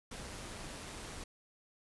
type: noise with amplitude modulation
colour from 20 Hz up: pink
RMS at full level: -44 dBFS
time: 0.11-1.24 s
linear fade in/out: 5 ms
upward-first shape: sine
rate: 191 Hz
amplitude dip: 35%
effects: resampled to 24000 Hz